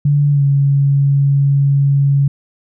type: tone with pitch glide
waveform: sine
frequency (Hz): 144.5 to 139.82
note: D3 to C#3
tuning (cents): -28 to +15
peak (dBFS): -9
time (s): 0.05-2.28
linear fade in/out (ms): 5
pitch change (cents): -57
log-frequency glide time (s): 0.31-0.43
effects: none